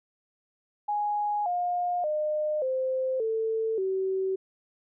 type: tone with pitch steps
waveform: sine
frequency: 830.6 / 710.7 / 608 / 520.2 / 445.1 / 380.8 Hz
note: G#5 / F5 / D#5 / C5 / A4 / F#4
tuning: 0 / +30 / -40 / -10 / +20 / +50 cents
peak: -25 dBFS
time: 0.88-4.36 s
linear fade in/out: 10 ms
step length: 580 ms
effects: none